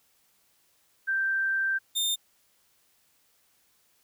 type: tone pair in turn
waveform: sine / sawtooth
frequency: 1568 / 3625 Hz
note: G6 / A#7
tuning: 0 / -49 cents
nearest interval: octave + minor third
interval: 1451 cents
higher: second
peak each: -24 / -22 dBFS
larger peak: second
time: 1.07-1.79 / 1.95-2.16 s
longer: first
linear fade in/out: 20 ms
effects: white hiss -67 dBFS RMS until 4.03 s